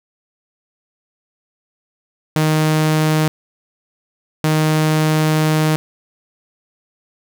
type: tone bursts at uneven times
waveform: sawtooth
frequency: 155.56 Hz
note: D#3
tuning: in tune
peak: -9 dBFS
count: 2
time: 2.36-3.28 / 4.44-5.76 s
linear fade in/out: 0 ms
effects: none